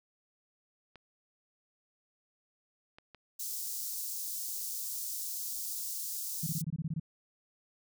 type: clicks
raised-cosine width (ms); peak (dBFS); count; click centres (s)
0.3; -35; 3; 0.957 / 2.985 / 3.147
type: high-pass noise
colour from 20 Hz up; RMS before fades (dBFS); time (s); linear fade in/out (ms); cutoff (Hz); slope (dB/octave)
white; -38; 3.39-6.62; 10; 5100; 24
type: tone bursts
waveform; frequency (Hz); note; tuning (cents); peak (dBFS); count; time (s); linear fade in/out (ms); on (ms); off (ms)
sine; 159.4; D#3; +42; -31; 10; 6.43-6.998; 5; 37; 22
effects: none